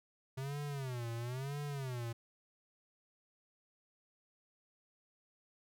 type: tone with vibrato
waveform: square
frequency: 130 Hz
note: C3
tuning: 11 cents flat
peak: -39 dBFS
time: 0.37-2.13 s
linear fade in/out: 10 ms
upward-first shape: sine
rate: 1 Hz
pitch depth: 200 cents each way
effects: none